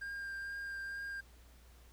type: tone with vibrato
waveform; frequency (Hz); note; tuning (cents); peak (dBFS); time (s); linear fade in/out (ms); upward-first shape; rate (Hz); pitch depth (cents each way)
triangle; 1600; G6; +35; -38; 0.01-1.21; 10; triangle; 2.2; 16
effects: added 60 Hz sine -58 dBFS peak until 1.92 s + pink hiss -65 dBFS RMS until 1.92 s